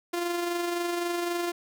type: tone with amplitude modulation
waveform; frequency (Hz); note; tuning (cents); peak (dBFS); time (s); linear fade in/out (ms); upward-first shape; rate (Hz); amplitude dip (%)
sawtooth; 347; F4; -11; -22; 0.13-1.52; 10; sine; 23.8; 35
effects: none